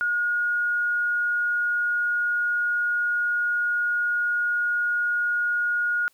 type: tone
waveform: sine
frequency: 1438 Hz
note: F#6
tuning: 50 cents flat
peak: -21 dBFS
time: 0.01-6.08 s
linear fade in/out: 0 ms
effects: white hiss -63 dBFS RMS until 6.13 s